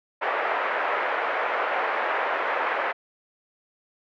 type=band-pass noise; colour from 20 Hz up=pink; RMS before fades=-26 dBFS; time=0.21-2.93 s; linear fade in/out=20 ms; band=520 to 2100 Hz; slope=24 dB/octave; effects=none